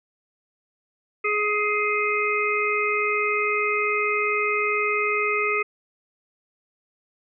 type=harmonic tone; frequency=418.8 Hz; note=G#4; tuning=15 cents sharp; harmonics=1 / 3 / 5 / 6; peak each=-26 / -26 / -26 / -26 dBFS; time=1.24-5.63 s; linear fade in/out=10 ms; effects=none